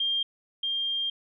sine tone pair in turn, 3200 / 3200 Hz, G7 / G7, +35 / +35 cents, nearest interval unison, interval 0 cents, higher neither, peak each -24 / -26 dBFS, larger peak first, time 0-0.23 / 0.63-1.1 s, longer second, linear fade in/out 5 ms, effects none

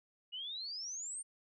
sine exponential sweep, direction up, 2856 to 9000 Hz, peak -40 dBFS, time 0.32-1.23 s, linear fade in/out 20 ms, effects none

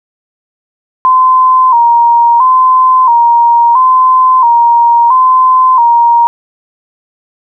sine tone with vibrato, 983 Hz, B5, 8 cents flat, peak -3 dBFS, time 1.05-6.27 s, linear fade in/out 0 ms, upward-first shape square, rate 0.74 Hz, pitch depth 78 cents each way, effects none

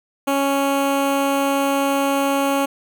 15% pulse tone with notch filter, 277.2 Hz, C#4, in tune, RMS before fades -19 dBFS, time 0.27-2.66 s, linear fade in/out 10 ms, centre 4900 Hz, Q 1.6, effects none

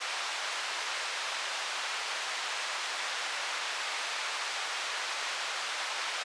pink band-pass noise, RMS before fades -35 dBFS, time 0-6.24 s, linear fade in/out 20 ms, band 980 to 5200 Hz, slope 12 dB/octave, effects high-pass 400 Hz 12 dB/octave + resampled to 22050 Hz

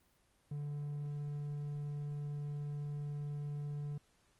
triangle tone, 145.9 Hz, D3, 11 cents flat, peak -36 dBFS, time 0.51-3.98 s, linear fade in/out 5 ms, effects pink hiss -72 dBFS RMS until 4.39 s + Opus 24 kbps

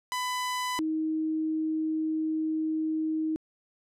sawtooth / sine tone pair in turn, 1000 / 315 Hz, B5 / D#4, +21 / +21 cents, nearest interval octave + minor sixth, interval 2000 cents, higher first, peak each -25 / -26 dBFS, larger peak first, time 0.12-0.79 / 0.79-3.36 s, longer second, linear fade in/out 0 ms, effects low-pass 12000 Hz 12 dB/octave

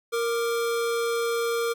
square tone pair together, 465.5 / 1185 Hz, A#4 / D6, -2 / +15 cents, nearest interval octave + major third, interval 1617 cents, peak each -25 / -34 dBFS, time 0.12-1.74 s, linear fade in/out 20 ms, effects none

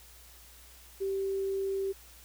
sine tone, 388.8 Hz, G4, 14 cents flat, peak -29 dBFS, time 1-1.93 s, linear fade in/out 20 ms, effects added 60 Hz sine -56 dBFS peak until 2.24 s + white hiss -55 dBFS RMS until 2.24 s

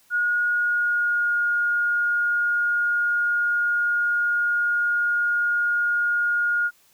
sine tone with pitch glide, 1442 to 1427.1 Hz, F#6 to F6, -45 to +37 cents, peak -19 dBFS, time 0.1-6.71 s, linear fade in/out 50 ms, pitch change -18 cents, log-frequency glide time 0.49-1.35 s, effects white hiss -59 dBFS RMS until 6.93 s

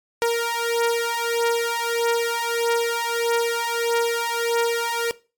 sawtooth beating tone pair, 466.2 / 467.8 Hz, A#4 / A#4, 0 / +6 cents, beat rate 1.6 Hz, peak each -19 dBFS, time 0.22-5.11 s, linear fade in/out 0 ms, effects noise-tail reverb RT60 0.3 s tail -19 dB re dry + MP3 96 kbps

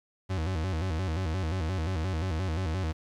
40% pulse tone with vibrato, 86.4 Hz, F2, 18 cents flat, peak -27 dBFS, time 0.29-2.93 s, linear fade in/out 20 ms, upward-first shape square, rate 5.7 Hz, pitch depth 150 cents each way, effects low-pass 6000 Hz 12 dB/octave + 10-bit

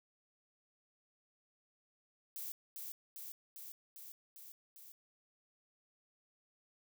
violet noise with echo, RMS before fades -44 dBFS, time 2.36-2.52 s, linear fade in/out 0 ms, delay 400 ms, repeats 6, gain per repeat -2 dB, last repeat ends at 4.92 s, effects none

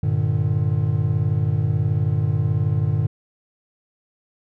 triangle chord, G minor, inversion none, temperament equal with one note detuned, 98 / 116.54 / 149.92 Hz, G2 / Bb2 / D3, 0 / 0 / +36 cents, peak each -20 dBFS, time 0.03-3.07 s, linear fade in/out 5 ms, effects none

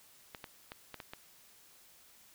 clicks, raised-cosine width 0.3 ms, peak -27 dBFS, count 6, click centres 0.348 / 0.442 / 0.719 / 0.943 / 1.002 / 1.135 s, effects white hiss -61 dBFS RMS until 2.34 s

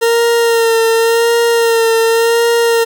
40% pulse tone with vibrato, 460.7 Hz, A#4, 20 cents flat, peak -8 dBFS, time 0.01-2.85 s, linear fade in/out 20 ms, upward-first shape sine, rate 0.9 Hz, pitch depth 27 cents each way, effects 7-bit

